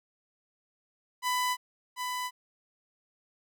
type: tone with echo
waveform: sawtooth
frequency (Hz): 998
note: B5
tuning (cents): +18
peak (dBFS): -23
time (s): 1.22-1.57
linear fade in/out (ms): 50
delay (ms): 740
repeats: 1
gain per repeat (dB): -5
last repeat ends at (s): 2.31
effects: none